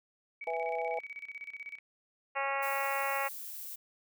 sine tone with tremolo, 2268 Hz, C#7, 39 cents sharp, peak -39 dBFS, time 0.41-1.79 s, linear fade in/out 5 ms, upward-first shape square, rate 16 Hz, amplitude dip 80%
sine chord, E major, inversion second, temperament just, 494.4 / 659.3 / 824.1 Hz, B4 / E5 / G#5, +2 / 0 / -14 cents, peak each -36 dBFS, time 0.47-0.99 s, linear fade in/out 2 ms
harmonic tone, 275 Hz, C#4, 14 cents flat, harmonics 2 / 3 / 4 / 5 / 6 / 7 / 8 / 9 / 10, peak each -38 / -36 / -37 / -40 / -45 / -39 / -40 / -43 / -44 dBFS, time 2.35-3.29 s, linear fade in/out 20 ms
violet noise, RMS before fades -43 dBFS, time 2.62-3.76 s, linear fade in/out 10 ms
effects none

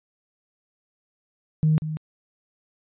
sine tone with echo, 155.56 Hz, D#3, in tune, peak -15 dBFS, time 1.63-1.78 s, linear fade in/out 0 ms, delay 190 ms, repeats 1, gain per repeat -11 dB, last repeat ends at 1.97 s, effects tanh soft clip ceiling -11 dBFS + resampled to 8000 Hz

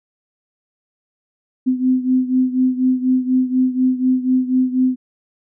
sine beating tone pair, 255.1 / 259.2 Hz, C4 / C4, -44 / -16 cents, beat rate 4.1 Hz, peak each -15 / -19 dBFS, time 1.66-4.96 s, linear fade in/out 20 ms, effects none

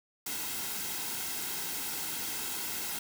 white noise with comb filter, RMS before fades -36 dBFS, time 0.26-2.99 s, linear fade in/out 5 ms, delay 1.7 ms, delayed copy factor -0.55, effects none

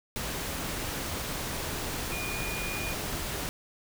sine tone in noise, 2438 Hz, D#7, 36 cents flat, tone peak -36 dBFS, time 2.12-2.93 s, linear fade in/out 0 ms, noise pink, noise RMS -34 dBFS, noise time 0.16-3.49 s, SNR -5 dB, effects none

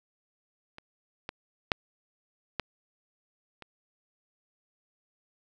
clicks, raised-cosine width 0.3 ms, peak -28 / -19 / -7 / -13 / -28 dBFS, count 5, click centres 0.784 / 1.291 / 1.718 / 2.597 / 3.623 s, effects none

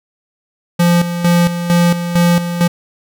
square tone with tremolo, 173.1 Hz, F3, 15 cents flat, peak -9 dBFS, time 0.79-2.68 s, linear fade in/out 10 ms, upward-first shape square, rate 2.2 Hz, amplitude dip 65%, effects none

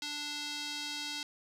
square tone with band-pass filter, 293.7 Hz, D4, in tune, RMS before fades -39 dBFS, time 0.02-1.23 s, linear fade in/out 2 ms, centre 4300 Hz, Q 1.9, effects none

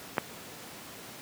clicks, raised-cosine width 0.5 ms, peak -25 / -9 dBFS, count 2, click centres 0.17 / 0.182 s, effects pink hiss -45 dBFS RMS until 1.21 s + high-pass 150 Hz 12 dB/octave

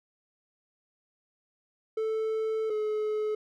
triangle tone pair in turn, 440 / 427.5 Hz, A4 / A4, 0 / -50 cents, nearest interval unison, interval 50 cents, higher first, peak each -25 dBFS, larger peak neither, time 1.97-2.7 / 2.7-3.35 s, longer first, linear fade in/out 5 ms, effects none

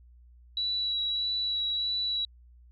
sine tone with vibrato, 3920 Hz, B7, 14 cents flat, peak -27 dBFS, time 0.57-2.25 s, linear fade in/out 2 ms, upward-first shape sine, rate 1.6 Hz, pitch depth 14 cents each way, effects added 60 Hz sine -52 dBFS peak until 2.71 s

